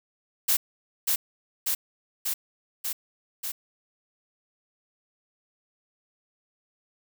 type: noise with echo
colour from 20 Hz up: blue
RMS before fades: -22 dBFS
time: 0.48-0.57 s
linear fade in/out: 10 ms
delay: 590 ms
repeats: 5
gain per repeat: -2 dB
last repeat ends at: 3.52 s
effects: none